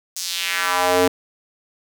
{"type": "tone with high-pass filter sweep", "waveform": "square", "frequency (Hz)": 90.2, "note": "F#2", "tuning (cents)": -44, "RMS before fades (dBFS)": -20, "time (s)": [0.16, 1.08], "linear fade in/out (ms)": 5, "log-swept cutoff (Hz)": [6400, 350], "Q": 1.9, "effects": []}